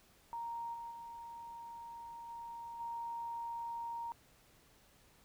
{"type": "tone with level steps", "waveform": "sine", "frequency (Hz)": 932.3, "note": "A#5", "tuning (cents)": 0, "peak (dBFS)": [-39, -43, -46, -44, -39], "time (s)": [0.33, 4.12], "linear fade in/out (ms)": 0, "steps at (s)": [0.73, 0.9, 2.28, 2.79], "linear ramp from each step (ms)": 20, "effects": ["pink hiss -66 dBFS RMS until 5.24 s"]}